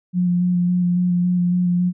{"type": "tone with vibrato", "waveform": "sine", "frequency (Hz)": 177.9, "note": "F3", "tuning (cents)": 32, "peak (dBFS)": -15, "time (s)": [0.13, 1.93], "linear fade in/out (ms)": 50, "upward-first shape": "square", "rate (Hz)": 3.6, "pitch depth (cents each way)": 14, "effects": []}